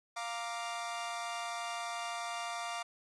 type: chord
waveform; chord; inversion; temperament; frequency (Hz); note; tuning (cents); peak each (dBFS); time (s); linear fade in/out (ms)
sawtooth; Bb major; second; equal; 698.5 / 932.3 / 1174.7; F5 / Bb5 / D6; 0 / 0 / 0; -36 / -40 / -38; 0.16-2.83; 10
effects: resampled to 22050 Hz

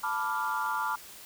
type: chord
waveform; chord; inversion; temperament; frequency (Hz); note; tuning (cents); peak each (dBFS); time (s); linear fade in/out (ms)
sine; B half-diminished seventh; third; equal; 880 / 987.8 / 1174.7 / 1396.9; A5 / B5 / D6 / F6; 0 / 0 / 0 / 0; -33; 0.03-0.96; 10
effects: tanh soft clip ceiling -20 dBFS + white hiss -48 dBFS RMS until 1.25 s

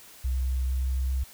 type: tone with pitch glide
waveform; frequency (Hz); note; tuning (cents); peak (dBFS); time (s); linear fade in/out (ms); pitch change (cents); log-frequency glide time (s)
sine; 64.2 to 65.06; C2 to C2; -32 to -9; -24; 0.24-1.24; 10; +23; 0.66-0.8
effects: white hiss -50 dBFS RMS until 1.33 s

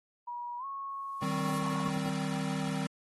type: tone with pitch glide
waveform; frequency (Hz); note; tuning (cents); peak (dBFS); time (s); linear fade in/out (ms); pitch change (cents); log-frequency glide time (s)
sine; 962 to 1098.7; B5 to C#6; -46 to -16; -36; 0.27-1.9; 10; +230; 0.58-0.65
type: noise with exponential growth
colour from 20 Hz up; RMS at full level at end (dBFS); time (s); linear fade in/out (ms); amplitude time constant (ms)
blue; -42; 0.89-1.58; 0; 150
type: chord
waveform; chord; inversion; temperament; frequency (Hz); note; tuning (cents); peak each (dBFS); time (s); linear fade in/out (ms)
square; C minor; first; equal with one note detuned; 155.56 / 192.85 / 261.6; Eb3 / G3 / C4; 0 / -28 / 0; -36 / -36 / -37; 1.22-2.87; 5
effects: AAC 32 kbps

